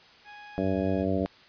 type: tone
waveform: 20% pulse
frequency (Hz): 830.6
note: G#5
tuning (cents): 0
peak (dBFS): -39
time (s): 0.24-1.06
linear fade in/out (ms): 50
type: harmonic tone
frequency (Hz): 95.5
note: G2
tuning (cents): -45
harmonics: 1 / 2 / 3 / 4 / 5 / 6 / 7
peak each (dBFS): -38 / -30 / -30 / -34 / -34 / -33 / -34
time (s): 0.58-1.26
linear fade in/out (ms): 0
type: tone with vibrato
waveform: sine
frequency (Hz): 86.1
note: F2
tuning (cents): -24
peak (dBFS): -36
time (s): 0.63-1.25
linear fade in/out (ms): 10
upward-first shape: sine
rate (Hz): 4.7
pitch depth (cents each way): 160
effects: white hiss -54 dBFS RMS until 1.48 s + resampled to 11025 Hz